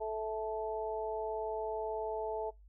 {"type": "harmonic tone", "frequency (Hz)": 218.3, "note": "A3", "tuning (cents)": -13, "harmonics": [2, 3, 4], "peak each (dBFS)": [-37, -39, -40], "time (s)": [0, 2.51], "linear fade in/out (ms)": 20, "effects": ["noise-tail reverb RT60 0.2 s tail -24 dB re dry", "added 50 Hz sine -55 dBFS peak until 2.68 s"]}